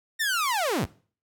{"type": "linear sweep", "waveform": "sawtooth", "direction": "down", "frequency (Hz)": [1856, 48.51], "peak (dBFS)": -20, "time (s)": [0.19, 0.86], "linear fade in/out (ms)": 20, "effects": ["noise-tail reverb RT60 0.4 s tail -19 dB re dry"]}